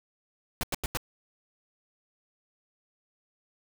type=noise bursts; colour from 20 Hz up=pink; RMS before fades=-30 dBFS; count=4; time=0.61-0.972 s; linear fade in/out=0 ms; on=23 ms; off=90 ms; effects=none